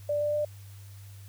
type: tone with pitch steps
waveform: sine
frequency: 587.3 / 591.7 / 596.2 Hz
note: D5 / D5 / D5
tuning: 0 / +13 / +26 cents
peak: -25 dBFS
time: 0.09-0.45 s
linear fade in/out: 5 ms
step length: 120 ms
effects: added 99 Hz sine -44 dBFS peak until 1.28 s + white hiss -57 dBFS RMS until 1.28 s